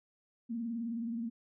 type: tone with vibrato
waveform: sine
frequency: 231.5 Hz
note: A#3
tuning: 12 cents flat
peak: -34 dBFS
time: 0.49-1.3 s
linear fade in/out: 20 ms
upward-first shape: sine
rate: 19 Hz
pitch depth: 68 cents each way
effects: none